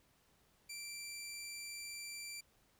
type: tone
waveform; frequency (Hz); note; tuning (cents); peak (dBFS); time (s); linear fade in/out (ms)
15% pulse; 2349; D7; 0; -38; 0.69-2.41; 10
effects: pink hiss -72 dBFS RMS until 2.79 s